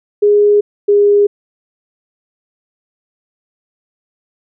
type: tone pair in turn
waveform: sine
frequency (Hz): 413.2 / 408.7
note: G#4 / G#4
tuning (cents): -9 / -28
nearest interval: unison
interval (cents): 19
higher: first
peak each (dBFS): -6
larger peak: neither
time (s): 0.22-0.61 / 0.88-1.27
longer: neither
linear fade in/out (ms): 10
effects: none